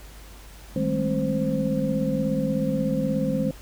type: tone cluster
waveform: sine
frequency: 157.1 / 199.5 / 216.1 / 266.3 / 522 Hz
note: D#3 / G3 / A3 / C4 / C5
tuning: +17 / +31 / -31 / +31 / -4 cents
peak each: -28 dBFS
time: 0.76-3.51 s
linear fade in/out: 2 ms
effects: added 50 Hz sine -43 dBFS peak until 3.61 s + pink hiss -48 dBFS RMS until 3.61 s